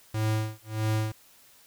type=tone with tremolo; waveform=square; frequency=108.9 Hz; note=A2; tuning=17 cents flat; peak=-24 dBFS; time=0.14-1.12 s; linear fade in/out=5 ms; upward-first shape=sine; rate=1.6 Hz; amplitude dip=100%; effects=white hiss -57 dBFS RMS until 1.66 s